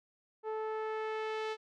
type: tone with low-pass filter sweep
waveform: sawtooth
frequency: 436.3 Hz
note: A4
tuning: 15 cents flat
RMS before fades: -37 dBFS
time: 0.43-1.57 s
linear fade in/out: 50 ms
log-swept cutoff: 950 to 3900 Hz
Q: 1
effects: none